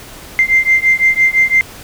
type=beating tone pair; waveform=sine; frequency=2086 / 2091.9 Hz; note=C7 / C7; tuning=-6 / -1 cents; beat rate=5.9 Hz; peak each=-11 dBFS; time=0.39-1.61 s; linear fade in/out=0 ms; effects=tanh soft clip ceiling -1 dBFS + pink hiss -34 dBFS RMS until 1.83 s